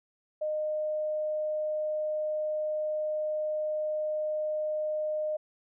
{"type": "tone", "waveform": "sine", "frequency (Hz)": 613, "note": "D#5", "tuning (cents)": -26, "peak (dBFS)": -28, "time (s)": [0.41, 5.37], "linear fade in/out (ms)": 10, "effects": []}